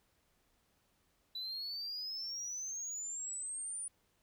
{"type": "exponential sweep", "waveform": "sine", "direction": "up", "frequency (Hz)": [3951, 9480], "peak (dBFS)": -37, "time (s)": [1.35, 3.88], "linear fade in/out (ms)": 5, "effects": ["tanh soft clip ceiling -37 dBFS", "pink hiss -75 dBFS RMS until 4.22 s"]}